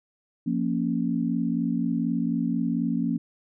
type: chord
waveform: sine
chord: Bb minor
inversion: second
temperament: equal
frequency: 174.61 / 233.1 / 277.2 Hz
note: F3 / Bb3 / Db4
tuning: 0 / 0 / 0 cents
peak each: -28 / -26 / -28 dBFS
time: 0.46-3.18 s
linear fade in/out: 10 ms
effects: none